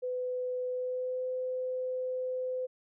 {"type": "tone with pitch glide", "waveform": "sine", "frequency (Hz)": [502, 509.6], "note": ["B4", "C5"], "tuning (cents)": [28, -46], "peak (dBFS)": -31, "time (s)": [0.02, 2.67], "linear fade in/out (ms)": 20, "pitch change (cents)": 26, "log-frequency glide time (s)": [0.69, 1.27], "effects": []}